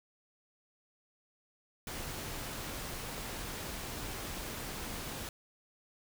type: noise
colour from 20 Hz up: pink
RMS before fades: -41 dBFS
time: 1.87-5.29 s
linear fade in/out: 2 ms
effects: none